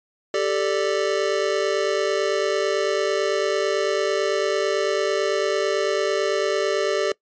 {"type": "chord", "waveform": "square", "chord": "G suspended second", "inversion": "none", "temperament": "just", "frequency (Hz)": [392, 441, 588], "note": ["G4", "A4", "D5"], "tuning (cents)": [0, 4, 2], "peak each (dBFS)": -25, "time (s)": [0.34, 7.12], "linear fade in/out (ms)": 2, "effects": ["noise-tail reverb RT60 0.1 s tail -22 dB re dry", "resampled to 16000 Hz"]}